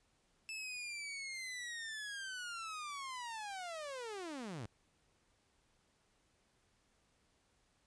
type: linear sweep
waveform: sawtooth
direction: down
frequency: 2637 to 95.4 Hz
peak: -39 dBFS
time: 0.49-4.66 s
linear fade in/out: 0 ms
effects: pink hiss -75 dBFS RMS until 7.86 s + resampled to 22050 Hz